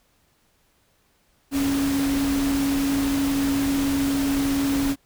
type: tone in noise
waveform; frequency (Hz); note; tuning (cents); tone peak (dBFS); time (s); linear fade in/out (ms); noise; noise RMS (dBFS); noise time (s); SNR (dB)
sine; 277.2; C#4; 0; -20; 1.51-4.96; 50; pink; -30; 1.51-4.96; +7
effects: pink hiss -64 dBFS RMS until 5.05 s